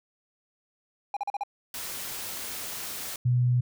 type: tone bursts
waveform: triangle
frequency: 808 Hz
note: G#5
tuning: 48 cents flat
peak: -25 dBFS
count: 5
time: 1.14-1.435 s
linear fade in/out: 2 ms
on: 27 ms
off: 40 ms
type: noise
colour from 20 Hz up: white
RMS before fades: -36 dBFS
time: 1.74-3.16 s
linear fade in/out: 2 ms
type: tone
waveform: sine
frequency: 123.47 Hz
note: B2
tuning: in tune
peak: -20 dBFS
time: 3.25-3.61 s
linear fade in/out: 10 ms
effects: none